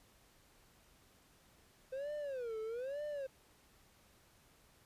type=tone with vibrato; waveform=triangle; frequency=511 Hz; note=C5; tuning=41 cents flat; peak=-37 dBFS; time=1.92-3.27 s; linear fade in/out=10 ms; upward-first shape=sine; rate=1.1 Hz; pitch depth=270 cents each way; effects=pink hiss -67 dBFS RMS until 4.85 s + resampled to 32000 Hz